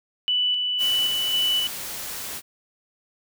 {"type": "tone with tremolo", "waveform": "sine", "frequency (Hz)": 2974, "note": "F#7", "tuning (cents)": 8, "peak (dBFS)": -19, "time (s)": [0.28, 1.67], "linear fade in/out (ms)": 0, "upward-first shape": "square", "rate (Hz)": 1.9, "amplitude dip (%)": 30}
{"type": "noise", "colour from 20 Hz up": "white", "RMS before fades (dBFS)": -33, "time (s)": [0.78, 2.42], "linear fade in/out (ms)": 50}
{"effects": []}